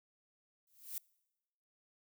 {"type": "noise with exponential growth", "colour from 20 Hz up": "violet", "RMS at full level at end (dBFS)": -38, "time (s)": [0.67, 0.98], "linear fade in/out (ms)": 1, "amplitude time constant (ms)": 67, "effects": ["noise-tail reverb RT60 1.0 s tail -25 dB re dry"]}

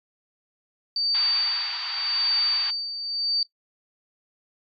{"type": "tone with tremolo", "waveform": "sine", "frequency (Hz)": 4611, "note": "D8", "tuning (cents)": -33, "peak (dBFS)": -19, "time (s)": [0.96, 3.43], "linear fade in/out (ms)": 2, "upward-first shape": "sine", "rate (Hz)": 0.88, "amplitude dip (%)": 70}
{"type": "band-pass noise", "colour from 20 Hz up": "white", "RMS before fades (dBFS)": -35, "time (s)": [1.14, 2.71], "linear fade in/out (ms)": 10, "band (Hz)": [790, 4500], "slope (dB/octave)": 48}
{"effects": ["noise-tail reverb RT60 0.1 s tail -17 dB re dry", "MP3 96 kbps"]}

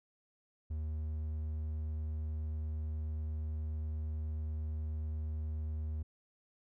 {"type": "tone", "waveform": "triangle", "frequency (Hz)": 77.3, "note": "D#2", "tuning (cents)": -11, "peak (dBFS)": -33, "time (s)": [0.7, 6.03], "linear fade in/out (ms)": 10, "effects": []}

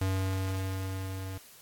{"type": "tone with level ramp", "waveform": "square", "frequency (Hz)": 95.1, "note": "F#2", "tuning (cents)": 48, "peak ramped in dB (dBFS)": [-27, -37], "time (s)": [0.01, 1.38], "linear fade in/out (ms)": 5, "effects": ["white hiss -54 dBFS RMS until 1.61 s", "AAC 64 kbps"]}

